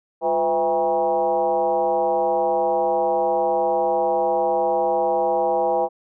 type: tone with frequency modulation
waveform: sine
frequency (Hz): 655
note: E5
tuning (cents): -11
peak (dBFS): -17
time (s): 0.21-5.89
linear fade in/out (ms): 50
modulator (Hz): 151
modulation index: 1.6
effects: none